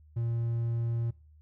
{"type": "tone", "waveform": "triangle", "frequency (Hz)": 116.54, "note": "A#2", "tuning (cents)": 0, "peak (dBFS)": -26, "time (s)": [0.16, 1.11], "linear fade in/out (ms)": 10, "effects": ["noise-tail reverb RT60 0.4 s tail -22 dB re dry", "added 76 Hz sine -54 dBFS peak until 1.41 s"]}